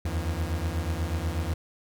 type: beating tone pair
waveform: 40% pulse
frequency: 77.78 / 85.98 Hz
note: D#2 / F2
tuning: 0 / -27 cents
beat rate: 8.2 Hz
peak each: -29 dBFS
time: 0.05-1.54 s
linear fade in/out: 5 ms
effects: none